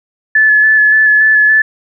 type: tone with vibrato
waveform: sine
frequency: 1727 Hz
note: A6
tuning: 33 cents flat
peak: -5 dBFS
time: 0.35-1.62 s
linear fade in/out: 5 ms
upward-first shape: square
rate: 3.5 Hz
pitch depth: 14 cents each way
effects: none